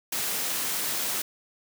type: high-pass noise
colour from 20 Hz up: white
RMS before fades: -29 dBFS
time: 0.12-1.22 s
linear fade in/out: 5 ms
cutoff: 140 Hz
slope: 12 dB/octave
effects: none